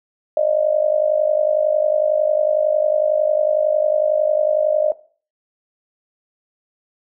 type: tone with amplitude modulation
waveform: sine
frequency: 612 Hz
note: D#5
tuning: 29 cents flat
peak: -10 dBFS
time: 0.37-4.92 s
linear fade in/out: 2 ms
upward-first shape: sine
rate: 51 Hz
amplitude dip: 90%
effects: noise-tail reverb RT60 0.4 s tail -17 dB re dry